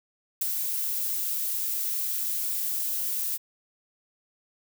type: noise with ADSR envelope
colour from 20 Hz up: violet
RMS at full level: -24 dBFS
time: 0.41-3.38 s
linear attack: 7 ms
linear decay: 18 ms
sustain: -5 dB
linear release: 24 ms
effects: none